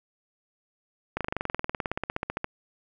slowing click train, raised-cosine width 0.5 ms, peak -13 dBFS, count 25, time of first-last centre 1.17-2.444 s, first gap 37 ms, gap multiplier 1.03, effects none

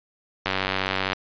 click train, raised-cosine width 0.3 ms, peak -7 dBFS, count 65, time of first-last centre 0.46-1.132 s, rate 95.3 Hz, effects resampled to 11025 Hz

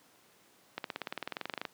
accelerating click train, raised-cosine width 0.3 ms, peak -19 dBFS, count 19, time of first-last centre 0.78-1.652 s, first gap 62 ms, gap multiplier 0.97, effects pink hiss -63 dBFS RMS until 1.73 s + high-pass 200 Hz 12 dB/octave

